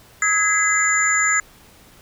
sine tone cluster, 1287 / 1657 / 2036 / 7080 Hz, E6 / G#6 / C7 / A8, -42 / -4 / -48 / +10 cents, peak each -23 / -20 / -21 / -20 dBFS, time 0.22-1.4 s, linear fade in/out 2 ms, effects pink hiss -49 dBFS RMS until 2.01 s

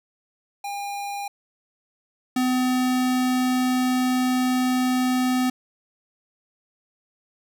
square tone pair in turn, 807 / 253.7 Hz, G#5 / B3, -50 / +47 cents, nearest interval octave + minor sixth, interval 2003 cents, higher first, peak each -29 / -20 dBFS, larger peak second, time 0.64-1.28 / 2.36-5.5 s, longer second, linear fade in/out 5 ms, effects none

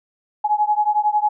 sine beating tone pair, 837 / 848 Hz, G#5 / G#5, +13 / +36 cents, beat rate 11 Hz, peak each -18 / -19 dBFS, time 0.44-1.29 s, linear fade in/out 10 ms, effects none

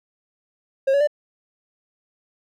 triangle tone with pitch steps, 539 / 564.5 / 591.2 Hz, C#5 / C#5 / D5, -49 / +31 / +11 cents, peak -13 dBFS, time 0.87-1.074 s, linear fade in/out 10 ms, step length 68 ms, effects none

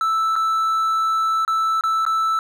triangle tone with dropouts, 1318.5 Hz, E6, in tune, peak -15 dBFS, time 0.01-2.39 s, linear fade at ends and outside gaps 1 ms, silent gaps 0.356-0.362 / 1.45-1.478 / 1.81-1.837 / 2.052-2.064 s, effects none

